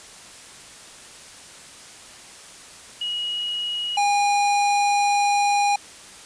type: tone pair in turn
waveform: sine / square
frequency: 2902 / 814.3 Hz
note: F#7 / G#5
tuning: -34 / -34 cents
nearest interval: octave + minor seventh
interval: 2200 cents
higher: first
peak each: -24 / -18 dBFS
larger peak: second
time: 3.01-3.97 / 3.97-5.76 s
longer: second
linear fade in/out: 5 ms
effects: white hiss -43 dBFS RMS until 6.25 s + resampled to 22050 Hz